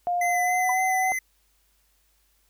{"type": "tone with pitch glide", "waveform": "sine", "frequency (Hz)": [706, 752.3], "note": ["F5", "F#5"], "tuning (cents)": [19, 29], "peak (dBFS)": -22, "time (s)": [0.07, 1.12], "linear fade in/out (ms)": 0, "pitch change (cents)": 110, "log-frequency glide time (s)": [0.27, 0.79]}
{"type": "tone with vibrato", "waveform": "square", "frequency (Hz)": 2030, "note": "B6", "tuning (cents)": 47, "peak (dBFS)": -26, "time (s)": [0.21, 1.19], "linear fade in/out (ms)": 5, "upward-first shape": "sine", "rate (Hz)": 3.6, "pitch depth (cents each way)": 26}
{"type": "tone with exponential decay", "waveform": "sine", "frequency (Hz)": 990, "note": "B5", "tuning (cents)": 4, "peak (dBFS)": -22, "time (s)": [0.69, 0.76], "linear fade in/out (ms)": 5, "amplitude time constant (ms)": 15}
{"effects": ["added 50 Hz sine -67 dBFS peak until 2.49 s", "white hiss -67 dBFS RMS until 2.49 s"]}